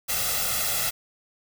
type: noise with comb filter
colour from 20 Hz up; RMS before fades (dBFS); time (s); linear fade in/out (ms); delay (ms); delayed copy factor
white; -26; 0.08-0.91; 20; 1.5; +0.85
effects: none